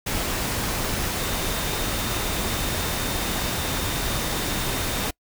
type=tone in noise; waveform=sine; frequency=3650 Hz; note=A#7; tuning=37 cents flat; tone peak=-37 dBFS; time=1.18-5.09 s; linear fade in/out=10 ms; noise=pink; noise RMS=-26 dBFS; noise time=0.06-5.11 s; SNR=-14 dB; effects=noise-tail reverb RT60 0.1 s tail -26 dB re dry